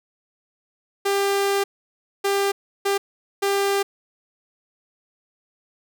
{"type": "tone bursts at uneven times", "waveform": "sawtooth", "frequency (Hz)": 397.5, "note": "G4", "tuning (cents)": 24, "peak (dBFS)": -15, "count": 4, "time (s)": [[1.05, 1.64], [2.24, 2.52], [2.85, 2.98], [3.42, 3.83]], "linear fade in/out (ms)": 10, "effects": []}